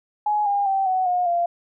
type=tone with pitch steps; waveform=sine; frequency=839 / 807.2 / 776.5 / 747 / 718.7 / 691.4 Hz; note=G#5 / G#5 / G5 / F#5 / F5 / F5; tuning=+17 / -49 / -17 / +16 / +49 / -18 cents; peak=-18 dBFS; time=0.26-1.46 s; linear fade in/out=5 ms; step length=200 ms; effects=none